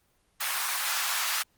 pink high-pass noise, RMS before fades -29 dBFS, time 0.4-1.43 s, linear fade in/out 10 ms, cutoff 960 Hz, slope 24 dB/octave, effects pink hiss -69 dBFS RMS until 1.57 s + Opus 24 kbps

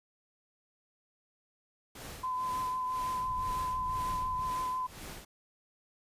pink noise with tremolo, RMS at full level -44 dBFS, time 1.95-5.25 s, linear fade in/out 5 ms, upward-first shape sine, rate 2 Hz, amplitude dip 80%
sine tone with vibrato, 1017 Hz, C6, 50 cents flat, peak -31 dBFS, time 2.23-4.87 s, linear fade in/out 10 ms, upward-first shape sine, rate 6 Hz, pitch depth 15 cents each way
pink low-pass noise, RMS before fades -43 dBFS, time 3.2-4.52 s, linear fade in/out 0 ms, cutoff 120 Hz, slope 12 dB/octave
effects resampled to 32000 Hz

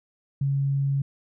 sine tone, 138.59 Hz, C#3, in tune, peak -21 dBFS, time 0.41-1.02 s, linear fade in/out 5 ms, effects none

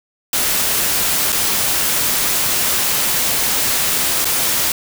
white noise with dropouts, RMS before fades -17 dBFS, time 0.33-4.72 s, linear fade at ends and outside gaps 2 ms, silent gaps 1.322-1.326 / 4.246-4.253 s, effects none

